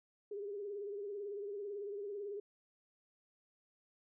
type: tone with vibrato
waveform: sine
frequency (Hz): 406.2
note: G#4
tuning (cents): -38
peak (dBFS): -40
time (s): 0.31-2.4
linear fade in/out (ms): 5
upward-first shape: triangle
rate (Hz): 18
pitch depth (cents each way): 76
effects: none